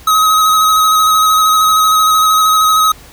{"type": "tone with vibrato", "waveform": "square", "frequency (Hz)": 1270, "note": "D#6", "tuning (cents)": 35, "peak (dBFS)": -8, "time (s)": [0.07, 2.92], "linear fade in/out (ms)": 5, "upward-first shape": "square", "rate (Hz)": 13, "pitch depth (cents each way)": 14, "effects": ["added 60 Hz sine -43 dBFS peak until 3.12 s", "pink hiss -39 dBFS RMS until 3.12 s"]}